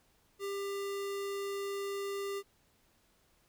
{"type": "tone", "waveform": "square", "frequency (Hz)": 397.9, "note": "G4", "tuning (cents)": 26, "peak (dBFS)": -36, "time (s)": [0.39, 2.43], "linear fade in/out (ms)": 50, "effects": ["pink hiss -70 dBFS RMS until 3.48 s"]}